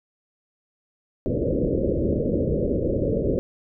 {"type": "low-pass noise", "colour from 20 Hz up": "white", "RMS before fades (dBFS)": -23, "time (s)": [1.26, 3.39], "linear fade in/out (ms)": 0, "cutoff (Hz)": 570, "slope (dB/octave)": 96, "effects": []}